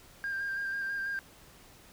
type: tone with vibrato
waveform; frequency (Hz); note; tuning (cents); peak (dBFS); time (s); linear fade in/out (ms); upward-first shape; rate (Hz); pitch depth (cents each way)
sine; 1596; G6; +31; -30; 0.24-1.19; 0; square; 6.1; 19
effects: tanh soft clip ceiling -29 dBFS + pink hiss -56 dBFS RMS until 1.92 s